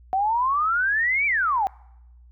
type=exponential two-way sweep; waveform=sine; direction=up then down; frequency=743 to 2360 to 743 Hz; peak=-19 dBFS; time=0.13-1.67 s; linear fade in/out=0 ms; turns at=1.26 s; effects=noise-tail reverb RT60 0.9 s tail -26 dB re dry + added 60 Hz sine -47 dBFS peak until 2.31 s